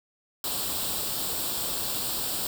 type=noise with comb filter; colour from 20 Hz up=white; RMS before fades=-30 dBFS; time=0.44-2.47 s; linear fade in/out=2 ms; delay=0.24 ms; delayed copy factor=+0.65; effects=none